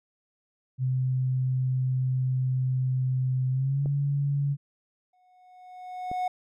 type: tone with pitch glide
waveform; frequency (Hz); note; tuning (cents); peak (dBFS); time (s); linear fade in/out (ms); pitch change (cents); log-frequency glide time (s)
sine; 129.1 to 141.6; C3 to C#3; -23 to +37; -23; 0.78-4.57; 50; +160; 3.51-3.84
type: clicks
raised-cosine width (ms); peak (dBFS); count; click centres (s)
2; -24; 2; 3.859 / 6.115
type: tone with exponential growth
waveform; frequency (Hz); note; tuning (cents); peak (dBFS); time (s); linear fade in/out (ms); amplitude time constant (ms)
triangle; 732; F#5; -19; -22; 5.13-6.28; 5; 250
effects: none